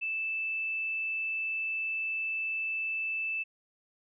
sine tone, 2637 Hz, E7, in tune, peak -30 dBFS, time 0.01-3.44 s, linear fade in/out 20 ms, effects none

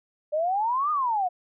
sine exponential two-way sweep, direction up then down, 587.3 to 1244.5 to 698 Hz, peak -22 dBFS, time 0.32-1.29 s, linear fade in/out 20 ms, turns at 0.91 s, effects none

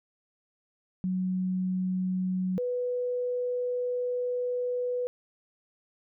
sine tone pair in turn, 185 / 493.9 Hz, F#3 / B4, 0 / 0 cents, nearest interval octave + perfect fourth, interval 1700 cents, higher second, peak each -26 / -27 dBFS, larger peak first, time 1.04-2.58 / 2.58-5.07 s, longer second, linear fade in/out 0 ms, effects none

